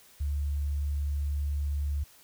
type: tone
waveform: sine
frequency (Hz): 72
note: D2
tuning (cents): -34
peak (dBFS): -27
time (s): 0.2-2.04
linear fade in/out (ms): 10
effects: white hiss -57 dBFS RMS until 2.23 s